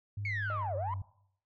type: tone with pitch glide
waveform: sine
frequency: 102.1 to 96.37 Hz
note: G#2 to G2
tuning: -29 to -29 cents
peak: -34 dBFS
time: 0.17-1.02 s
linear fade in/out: 5 ms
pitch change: -100 cents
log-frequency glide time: 0.55-0.74 s
type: linear two-way sweep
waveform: sine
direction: down then up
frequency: 2250 to 523.3 to 1040 Hz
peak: -32 dBFS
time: 0.25-0.94 s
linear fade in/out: 2 ms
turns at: 0.76 s
type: tone with exponential decay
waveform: sine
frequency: 619 Hz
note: D#5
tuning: 9 cents flat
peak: -37 dBFS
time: 0.5-1.01 s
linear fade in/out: 0 ms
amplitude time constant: 110 ms
effects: noise-tail reverb RT60 0.7 s tail -21 dB re dry + tanh soft clip ceiling -27 dBFS